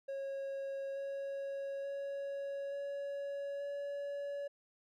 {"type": "tone with pitch steps", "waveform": "triangle", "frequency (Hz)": [547, 552.1, 557.2, 562.4, 567.6], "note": ["C#5", "C#5", "C#5", "C#5", "C#5"], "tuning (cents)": [-23, -7, 9, 25, 41], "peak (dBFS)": -36, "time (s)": [0.08, 4.48], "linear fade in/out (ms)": 10, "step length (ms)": 880, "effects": []}